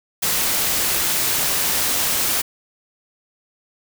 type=noise; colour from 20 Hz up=white; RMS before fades=-20 dBFS; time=0.22-2.42 s; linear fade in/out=10 ms; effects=none